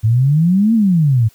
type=exponential two-way sweep; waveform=sine; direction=up then down; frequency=105.7 to 233.1 to 105.7 Hz; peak=-9 dBFS; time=0.03-1.29 s; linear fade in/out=20 ms; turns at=0.74 s; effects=white hiss -51 dBFS RMS until 1.34 s